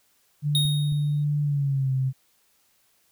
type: tone with pitch glide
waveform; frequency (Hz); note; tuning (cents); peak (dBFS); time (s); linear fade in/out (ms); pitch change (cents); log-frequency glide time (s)
sine; 147.1 to 131.81; D3 to C3; +3 to +13; -21; 0.42-2.13; 50; -190; 1.42-1.92
type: tone with exponential decay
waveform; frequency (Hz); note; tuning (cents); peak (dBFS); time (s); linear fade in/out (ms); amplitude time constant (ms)
square; 3729; A#7; 0; -20; 0.55-1.24; 1; 150
type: clicks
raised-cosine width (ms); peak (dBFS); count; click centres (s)
5; -28; 2; 0.652 / 0.923
effects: white hiss -65 dBFS RMS until 3.11 s